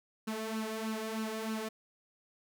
sawtooth tone with flanger, 220 Hz, A3, in tune, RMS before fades -37 dBFS, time 0.27-1.69 s, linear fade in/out 10 ms, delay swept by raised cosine 0.7 to 2.9 ms, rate 3.2 Hz, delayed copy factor +0.65, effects none

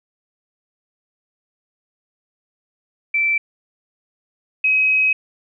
sine tone pair in turn, 2332 / 2540 Hz, D7 / D#7, -13 / +35 cents, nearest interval minor second, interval 148 cents, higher second, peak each -15 / -13 dBFS, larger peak second, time 3.14-3.38 / 4.64-5.13 s, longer second, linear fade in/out 5 ms, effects none

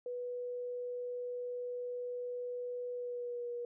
sine tone with pitch glide, 491.2 to 480 Hz, B4 to B4, -9 to -49 cents, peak -37 dBFS, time 0.06-3.65 s, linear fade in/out 2 ms, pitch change -40 cents, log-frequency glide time 2.93-3.5 s, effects none

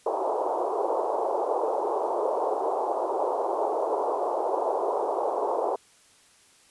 pink band-pass noise, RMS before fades -27 dBFS, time 0.06-5.76 s, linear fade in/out 5 ms, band 380 to 1000 Hz, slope 48 dB/octave, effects white hiss -58 dBFS RMS until 6.7 s + resampled to 24000 Hz

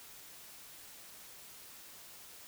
silence, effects white hiss -53 dBFS RMS until 2.47 s

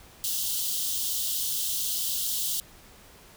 white high-pass noise, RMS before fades -29 dBFS, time 0.24-2.6 s, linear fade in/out 0 ms, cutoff 2900 Hz, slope 96 dB/octave, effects pink hiss -52 dBFS RMS until 3.36 s

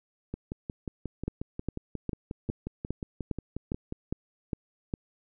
two click trains, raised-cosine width 3 ms, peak -17 / -21 dBFS, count 10 / 21, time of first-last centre 1.28-4.939 / 0.34-3.924 s, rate 2.46 / 5.58 Hz, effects none

